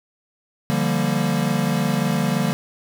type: chord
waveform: square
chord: G minor seventh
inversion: second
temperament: equal with one note detuned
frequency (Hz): 146.83 / 172.61 / 196 / 233.1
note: D3 / F3 / G3 / Bb3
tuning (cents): 0 / -20 / 0 / 0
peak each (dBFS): -25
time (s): 0.7-2.53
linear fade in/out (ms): 0
effects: none